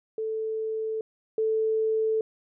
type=tone pair in turn; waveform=sine; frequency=440 / 440 Hz; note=A4 / A4; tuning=0 / 0 cents; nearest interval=unison; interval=0 cents; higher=neither; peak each=-27 / -22 dBFS; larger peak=second; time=0.18-1.01 / 1.38-2.21 s; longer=neither; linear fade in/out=2 ms; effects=none